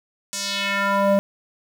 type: tone with band-pass filter sweep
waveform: square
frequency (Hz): 198.9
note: G3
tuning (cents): +25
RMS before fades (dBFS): -21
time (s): 0.33-1.19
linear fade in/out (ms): 0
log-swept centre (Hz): 7300 to 480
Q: 1.9
effects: 7-bit